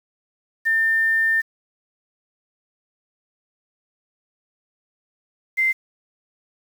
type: tone pair in turn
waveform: sine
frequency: 1800 / 2081 Hz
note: A6 / C7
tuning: +39 / -10 cents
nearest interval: minor third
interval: 251 cents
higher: second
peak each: -16 dBFS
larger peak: neither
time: 0.65-1.42 / 5.57-5.73 s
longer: first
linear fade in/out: 20 ms
effects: 7-bit